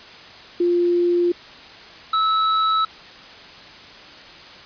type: tone pair in turn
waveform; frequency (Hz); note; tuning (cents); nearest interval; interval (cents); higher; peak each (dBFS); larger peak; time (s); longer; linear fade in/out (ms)
sine / square; 349.2 / 1302.9; F4 / E6; 0 / -21; octave + major seventh; 2279; second; -15 / -17; first; 0.6-1.32 / 2.13-2.85; neither; 5
effects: white hiss -41 dBFS RMS until 4.65 s + resampled to 11025 Hz